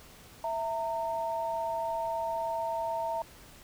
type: tone pair together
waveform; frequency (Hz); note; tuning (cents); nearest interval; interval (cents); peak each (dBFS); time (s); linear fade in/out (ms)
sine; 659.3 / 916.2; E5 / A#5; 0 / -30; tritone; 570; -33 / -32; 0.44-3.22; 2
effects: pink hiss -53 dBFS RMS until 3.63 s